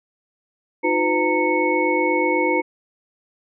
sine tone cluster, 312.3 / 360.4 / 504 / 918 / 2207 Hz, D#4 / F#4 / B4 / A#5 / C#7, +7 / -45 / +35 / -27 / -8 cents, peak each -23 dBFS, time 0.83-2.62 s, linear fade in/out 20 ms, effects none

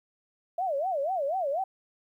sine tone with vibrato, 650 Hz, E5, 24 cents flat, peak -26 dBFS, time 0.58-1.64 s, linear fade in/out 5 ms, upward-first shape sine, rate 4.1 Hz, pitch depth 300 cents each way, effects 11-bit

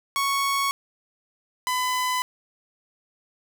sawtooth tone pair in turn, 1108.7 / 1005.8 Hz, C#6 / B5, 0 / +31 cents, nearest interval major second, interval 169 cents, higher first, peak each -18 / -19 dBFS, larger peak first, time 0.16-0.71 / 1.67-2.22 s, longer neither, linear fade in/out 0 ms, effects none

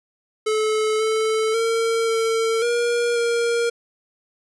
square tone with pitch steps, 433 / 438.9 / 455.7 / 451.2 / 475.4 / 469.5 Hz, A4 / A4 / A#4 / A4 / A#4 / A#4, -28 / -4 / -39 / +44 / +34 / +12 cents, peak -19 dBFS, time 0.46-3.7 s, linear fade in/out 10 ms, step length 540 ms, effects resampled to 24000 Hz

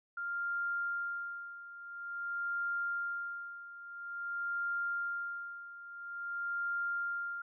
sine tone with tremolo, 1396.9 Hz, F6, in tune, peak -32 dBFS, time 0.17-7.42 s, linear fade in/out 5 ms, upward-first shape sine, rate 0.49 Hz, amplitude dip 80%, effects none

